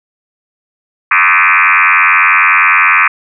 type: tone with frequency modulation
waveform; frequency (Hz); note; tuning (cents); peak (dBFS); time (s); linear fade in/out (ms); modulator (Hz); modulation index
sine; 1800; A6; +39; -5; 1.11-3.08; 5; 89.4; 8
effects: none